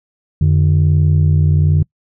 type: tone pair together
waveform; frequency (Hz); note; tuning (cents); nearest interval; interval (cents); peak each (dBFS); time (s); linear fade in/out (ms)
sine; 88.96 / 150; F2 / D3; +32 / +37; major sixth; 905; -10; 0.41-1.83; 5
effects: noise-tail reverb RT60 0.1 s tail -26 dB re dry + tanh soft clip ceiling -5 dBFS